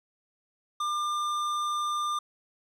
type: tone with tanh clipping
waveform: sine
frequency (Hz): 1198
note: D6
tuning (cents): +34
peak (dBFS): -29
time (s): 0.8-2.19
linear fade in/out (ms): 5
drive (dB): 14
effects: none